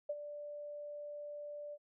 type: tone with ADSR envelope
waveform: sine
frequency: 587.3 Hz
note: D5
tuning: in tune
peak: -33 dBFS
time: 0.09-1.78 s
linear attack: 8 ms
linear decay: 43 ms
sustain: -10 dB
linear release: 48 ms
effects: none

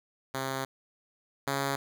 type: tone pair in turn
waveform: 5% pulse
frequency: 133.6 / 138.31 Hz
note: C3 / C#3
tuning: +36 / -4 cents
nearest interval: minor second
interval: 60 cents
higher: second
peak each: -20 / -17 dBFS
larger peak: second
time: 0.34-0.65 / 1.47-1.76 s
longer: first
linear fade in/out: 5 ms
effects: none

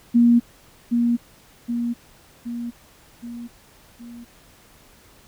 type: tone with echo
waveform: sine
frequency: 237.1 Hz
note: A#3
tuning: 30 cents sharp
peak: -11 dBFS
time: 0.14-0.4 s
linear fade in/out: 20 ms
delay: 770 ms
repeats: 5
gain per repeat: -5 dB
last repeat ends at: 4.25 s
effects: pink hiss -52 dBFS RMS until 5.27 s

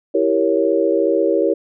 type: chord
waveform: sine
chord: E diminished seventh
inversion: none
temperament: equal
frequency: 329.6 / 392 / 466.2 / 554.4 Hz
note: E4 / G4 / Bb4 / Db5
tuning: 0 / 0 / 0 / 0 cents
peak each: -19 dBFS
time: 0.14-1.54 s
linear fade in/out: 10 ms
effects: none

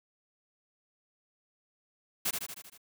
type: noise with echo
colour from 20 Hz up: white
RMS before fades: -30 dBFS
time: 2.25-2.31 s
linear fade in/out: 10 ms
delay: 78 ms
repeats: 6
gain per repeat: -4 dB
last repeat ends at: 2.778 s
effects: none

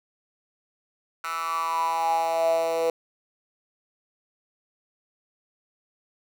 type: tone with high-pass filter sweep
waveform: 10% pulse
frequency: 164.81 Hz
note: E3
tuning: in tune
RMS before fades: -25 dBFS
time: 1.24-2.9 s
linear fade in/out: 2 ms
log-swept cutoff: 1400 to 510 Hz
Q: 8.7
effects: none

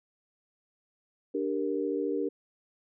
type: chord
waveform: sine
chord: G minor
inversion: second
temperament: equal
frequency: 293.7 / 392 / 466.2 Hz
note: D4 / G4 / Bb4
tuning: 0 / 0 / 0 cents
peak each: -32 dBFS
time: 1.34-2.29 s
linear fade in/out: 10 ms
effects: none

